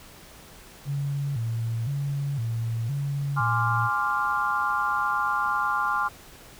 sine tone with vibrato, 127 Hz, B2, 49 cents sharp, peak -25 dBFS, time 0.85-3.9 s, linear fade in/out 50 ms, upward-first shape square, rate 0.98 Hz, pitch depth 180 cents each way
sine chord, D half-diminished seventh, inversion second, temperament equal, 830.6 / 1046.5 / 1174.7 / 1396.9 Hz, Ab5 / C6 / D6 / F6, 0 / 0 / 0 / 0 cents, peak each -30 / -28 / -28 / -27 dBFS, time 3.36-6.09 s, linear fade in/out 20 ms
effects pink hiss -48 dBFS RMS until 6.59 s

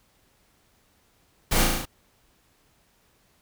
pink noise with echo, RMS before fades -23 dBFS, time 1.51-1.64 s, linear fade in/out 10 ms, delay 36 ms, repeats 6, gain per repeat -2 dB, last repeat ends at 1.856 s, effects pink hiss -64 dBFS RMS until 3.41 s

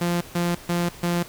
sawtooth tone bursts, 173.4 Hz, F3, 12 cents flat, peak -17 dBFS, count 4, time 0.01-1.23 s, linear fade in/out 5 ms, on 200 ms, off 140 ms, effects pink hiss -43 dBFS RMS until 1.28 s

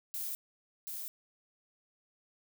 violet noise with echo, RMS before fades -38 dBFS, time 0.14-0.35 s, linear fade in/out 0 ms, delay 730 ms, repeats 1, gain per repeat -3 dB, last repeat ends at 1.08 s, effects none

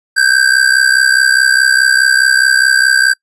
square ring-modulated tone, 1572 Hz, G6, 4 cents sharp, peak -5 dBFS, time 0.16-3.14 s, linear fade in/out 20 ms, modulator 32.4 Hz, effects noise-tail reverb RT60 0.1 s tail -26 dB re dry + resampled to 24000 Hz

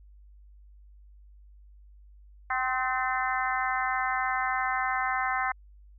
harmonic tone with a mistuned harmonic, 256.7 Hz, C4, 33 cents flat, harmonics 3 / 4 / 5 / 6 / 7 / 8, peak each -31 / -32 / -33 / -34 / -34 / -35 dBFS, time 2.5-5.52 s, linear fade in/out 5 ms, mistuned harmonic 4, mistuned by +33 cents, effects added 50 Hz sine -50 dBFS peak until 5.98 s

